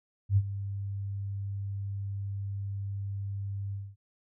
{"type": "tone with ADSR envelope", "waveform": "sine", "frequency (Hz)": 99.3, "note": "G2", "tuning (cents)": 23, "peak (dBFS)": -18, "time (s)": [0.29, 3.96], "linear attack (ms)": 78, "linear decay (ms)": 52, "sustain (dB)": -14, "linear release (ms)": 230, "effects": []}